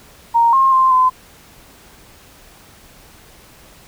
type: tone with pitch steps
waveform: sine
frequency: 931 / 1068 / 1048 / 1024 Hz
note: A#5 / C6 / C6 / C6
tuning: -2 / +35 / +2 / -38 cents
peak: -9 dBFS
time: 0.34-1.1 s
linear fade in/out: 20 ms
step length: 190 ms
effects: pink hiss -45 dBFS RMS until 3.87 s